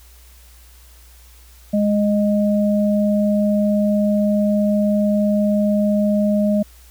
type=tone pair together; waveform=sine; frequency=207.7 / 618.5 Hz; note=G#3 / D#5; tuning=0 / -10 cents; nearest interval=octave + perfect fifth; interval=1890 cents; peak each=-15 / -20 dBFS; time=1.73-6.63 s; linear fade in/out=10 ms; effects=added 60 Hz sine -44 dBFS peak until 6.9 s + white hiss -50 dBFS RMS until 6.9 s